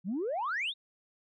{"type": "exponential sweep", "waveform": "sine", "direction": "up", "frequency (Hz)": [167.6, 3854], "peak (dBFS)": -29, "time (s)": [0.04, 0.74], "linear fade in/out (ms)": 50, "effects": ["tanh soft clip ceiling -27 dBFS"]}